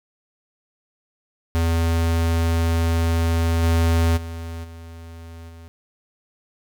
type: tone with level steps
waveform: square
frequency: 83 Hz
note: E2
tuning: 12 cents sharp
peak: -18 / -16 / -30 / -37 / -40 dBFS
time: 1.55-5.68 s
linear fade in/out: 0 ms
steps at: 3.62 / 4.16 / 4.63 / 5.48 s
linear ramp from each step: 20 ms
effects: none